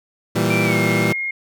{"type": "chord", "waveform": "20% pulse", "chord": "E diminished", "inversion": "second", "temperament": "equal", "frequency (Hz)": [116.54, 164.81, 196], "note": ["Bb2", "E3", "G3"], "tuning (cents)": [0, 0, 0], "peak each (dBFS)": -16, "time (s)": [0.35, 1.13], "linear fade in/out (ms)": 10}
{"type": "tone with pitch glide", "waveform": "sine", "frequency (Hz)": [2349, 2142], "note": ["D7", "C7"], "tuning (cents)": [0, 40], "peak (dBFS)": -21, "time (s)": [0.5, 1.31], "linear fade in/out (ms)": 5, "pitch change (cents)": -160, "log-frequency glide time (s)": [0.64, 0.76]}
{"effects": []}